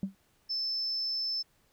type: tone with exponential decay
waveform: sine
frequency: 193.8 Hz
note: G3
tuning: 20 cents flat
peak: -24 dBFS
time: 0.03-0.15 s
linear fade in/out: 2 ms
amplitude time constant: 25 ms
type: tone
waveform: sine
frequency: 5274 Hz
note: E8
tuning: in tune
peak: -29 dBFS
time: 0.49-1.43 s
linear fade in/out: 20 ms
effects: tanh soft clip ceiling -25 dBFS + pink hiss -69 dBFS RMS until 1.72 s